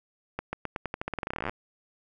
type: accelerating click train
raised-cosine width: 0.5 ms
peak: -16 dBFS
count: 24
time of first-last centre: 0.39-1.495 s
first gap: 140 ms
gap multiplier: 0.88
effects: none